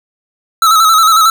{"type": "tone with vibrato", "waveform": "square", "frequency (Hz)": 1300, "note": "E6", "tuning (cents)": -24, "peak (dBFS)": -6, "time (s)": [0.62, 1.3], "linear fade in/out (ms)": 2, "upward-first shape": "square", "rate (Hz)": 11, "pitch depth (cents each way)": 44, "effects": []}